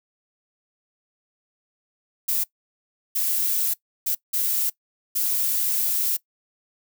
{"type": "noise bursts at uneven times", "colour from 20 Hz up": "violet", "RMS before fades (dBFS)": -23, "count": 5, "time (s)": [[2.28, 2.44], [3.15, 3.74], [4.06, 4.15], [4.33, 4.7], [5.15, 6.17]], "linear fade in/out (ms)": 10, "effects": ["noise-tail reverb RT60 0.1 s tail -21 dB re dry"]}